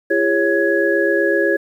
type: tone cluster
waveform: sine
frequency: 338.1 / 406.1 / 551 / 1674 Hz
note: E4 / G#4 / C#5 / G#6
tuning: +44 / -39 / -11 / +13 cents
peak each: -19 dBFS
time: 0.1-1.57 s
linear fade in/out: 10 ms
effects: 8-bit